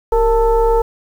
sine tone with frequency modulation, 461.9 Hz, A#4, 16 cents flat, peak -10 dBFS, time 0.12-0.82 s, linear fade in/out 5 ms, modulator 428 Hz, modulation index 0.97, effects 7-bit

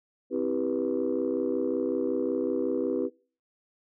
sine chord, C major seventh, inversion none, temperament just, 261.6 / 327 / 392.4 / 490.5 Hz, C4 / E4 / G4 / B4, 0 / -14 / +2 / -12 cents, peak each -30 dBFS, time 0.3-3.1 s, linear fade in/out 50 ms, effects noise-tail reverb RT60 0.4 s tail -24 dB re dry + tanh soft clip ceiling -18 dBFS

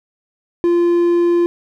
triangle tone, 345.7 Hz, F4, 18 cents flat, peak -9 dBFS, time 0.64-1.46 s, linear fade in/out 0 ms, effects none

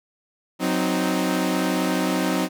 sawtooth chord, C diminished, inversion second, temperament equal with one note detuned, 185 / 259.8 / 311.1 Hz, Gb3 / C4 / Eb4, 0 / -12 / 0 cents, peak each -21 dBFS, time 0.59-2.49 s, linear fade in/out 50 ms, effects none

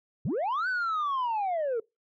sine linear two-way sweep, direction up then down, 98 to 1537 to 433.8 Hz, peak -24 dBFS, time 0.25-1.8 s, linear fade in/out 5 ms, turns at 0.68 s, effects noise-tail reverb RT60 0.2 s tail -23 dB re dry + tanh soft clip ceiling -25 dBFS

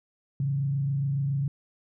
sine tone with frequency modulation, 138.59 Hz, C#3, in tune, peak -24 dBFS, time 0.4-1.48 s, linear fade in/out 2 ms, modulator 27.2 Hz, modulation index 0.41, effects none

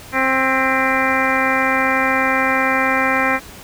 harmonic tone with a mistuned harmonic, 264.1 Hz, C4, 16 cents sharp, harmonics 1 / 2 / 3 / 4 / 5 / 6 / 7 / 8 / 9, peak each -23 / -23 / -23 / -23 / -23 / -23 / -23 / -23 / -23 dBFS, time 0.12-3.4 s, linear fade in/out 50 ms, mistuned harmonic 8, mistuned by -52 cents, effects pink hiss -38 dBFS RMS until 3.63 s

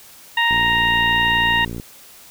harmonic tone, 932.3 Hz, A#5, in tune, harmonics 1 / 2 / 3 / 4, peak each -20 / -17 / -21 / -27 dBFS, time 0.37-1.65 s, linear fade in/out 5 ms
click train, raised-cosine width 3 ms, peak -17 dBFS, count 76, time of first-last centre 0.51-1.799 s, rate 58.2 Hz
effects white hiss -44 dBFS RMS until 2.3 s

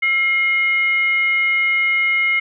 sine tone with frequency modulation, 2140 Hz, C7, 38 cents sharp, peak -14 dBFS, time 0.02-2.4 s, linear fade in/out 10 ms, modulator 805 Hz, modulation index 0.35, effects none

